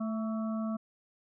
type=harmonic tone with a mistuned harmonic; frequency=220 Hz; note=A3; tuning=in tune; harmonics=1 / 3 / 5 / 6; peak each=-31 / -41 / -45 / -47 dBFS; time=0-0.77 s; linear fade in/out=10 ms; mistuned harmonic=5; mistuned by=+42 cents; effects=none